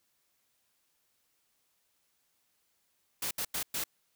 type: noise bursts at uneven times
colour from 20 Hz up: white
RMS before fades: -34 dBFS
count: 4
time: 3.22-3.31 / 3.38-3.45 / 3.54-3.63 / 3.74-3.84 s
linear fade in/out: 5 ms
effects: white hiss -75 dBFS RMS until 4.15 s